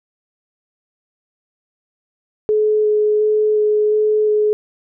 sine tone with vibrato, 425.2 Hz, G#4, 41 cents sharp, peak -12 dBFS, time 2.49-4.53 s, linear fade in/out 0 ms, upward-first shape square, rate 1.4 Hz, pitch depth 8 cents each way, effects none

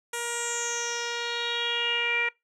10% pulse tone with low-pass filter sweep, 473 Hz, A#4, 25 cents sharp, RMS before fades -29 dBFS, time 0.13-2.29 s, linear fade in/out 5 ms, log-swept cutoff 9600 to 2200 Hz, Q 6.3, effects noise-tail reverb RT60 0.2 s tail -24 dB re dry

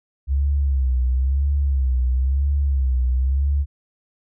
sine tone with vibrato, 66.7 Hz, C2, 34 cents sharp, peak -16 dBFS, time 0.27-3.66 s, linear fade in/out 50 ms, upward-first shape sine, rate 0.99 Hz, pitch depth 110 cents each way, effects none

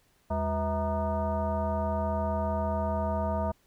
sine tone with frequency modulation, 363.6 Hz, F#4, 30 cents flat, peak -26 dBFS, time 0.3-3.52 s, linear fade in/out 10 ms, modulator 284 Hz, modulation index 2.2, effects pink hiss -67 dBFS RMS until 3.66 s

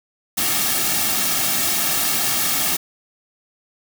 white noise with comb filter, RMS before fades -20 dBFS, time 0.37-2.77 s, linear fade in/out 10 ms, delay 2 ms, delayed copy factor -0.65, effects none

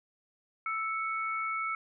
sine tone pair together, 1318.5 / 2217 Hz, E6 / C#7, 0 / 0 cents, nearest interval major sixth, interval 900 cents, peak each -32 / -35 dBFS, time 0.66-1.75 s, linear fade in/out 2 ms, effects none

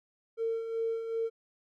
triangle tone with tremolo, 454.3 Hz, A#4, 45 cents flat, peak -24 dBFS, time 0.37-1.3 s, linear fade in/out 50 ms, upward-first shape sine, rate 2.6 Hz, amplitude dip 65%, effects tanh soft clip ceiling -26 dBFS

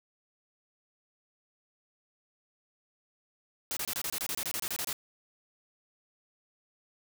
white noise bursts, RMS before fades -34 dBFS, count 15, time 3.71-4.929 s, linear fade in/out 0 ms, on 57 ms, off 26 ms, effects none

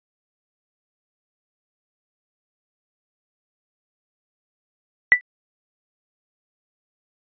sine tone with exponential decay, 1975.5 Hz, B6, in tune, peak -4 dBFS, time 5.12-5.21 s, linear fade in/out 0 ms, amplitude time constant 19 ms, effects resampled to 11025 Hz

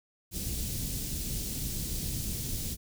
pink band-stop noise, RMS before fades -34 dBFS, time 0.31-2.77 s, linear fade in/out 50 ms, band 220 to 5300 Hz, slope 12 dB/octave, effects none

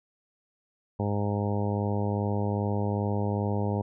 harmonic tone, 102.5 Hz, G#2, 22 cents flat, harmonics 1 / 2 / 3 / 4 / 5 / 6 / 7 / 8 / 9, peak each -28 / -31 / -37 / -35 / -36 / -40 / -41 / -39 / -40 dBFS, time 0.99-3.82 s, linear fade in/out 10 ms, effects none

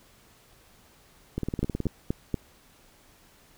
two click trains, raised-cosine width 3 ms, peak -16 / -13 dBFS, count 10 / 4, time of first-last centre 1.38-1.856 / 1.63-2.343 s, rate 18.9 / 4.21 Hz, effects pink hiss -58 dBFS RMS until 3.57 s

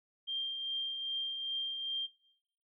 sine tone with tremolo, 3183 Hz, G7, 26 cents sharp, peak -33 dBFS, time 0.27-2.07 s, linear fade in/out 20 ms, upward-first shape triangle, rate 2.5 Hz, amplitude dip 45%, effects noise-tail reverb RT60 0.7 s tail -17 dB re dry

